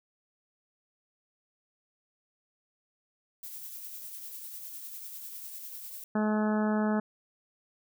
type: noise with tremolo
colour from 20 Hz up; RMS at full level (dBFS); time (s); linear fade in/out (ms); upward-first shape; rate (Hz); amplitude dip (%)
violet; -41; 3.43-6.04; 2; triangle; 10; 40
type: harmonic tone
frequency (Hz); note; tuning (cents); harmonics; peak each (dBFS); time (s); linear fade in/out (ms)
213.5; G#3; +48; 1 / 2 / 3 / 4 / 5 / 6 / 7 / 8; -26 / -35 / -35 / -37 / -43 / -41 / -42 / -44; 6.15-7; 5
effects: none